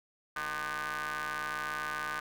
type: ring-modulated tone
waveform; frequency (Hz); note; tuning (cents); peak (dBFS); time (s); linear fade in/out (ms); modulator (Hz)
sawtooth; 147.7; D3; +10; -27; 0.36-2.2; 5; 1360
effects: none